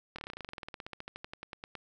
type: slowing click train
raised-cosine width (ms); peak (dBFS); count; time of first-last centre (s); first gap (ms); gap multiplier
0.3; -25; 28; 0.16-1.753; 25; 1.06
effects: none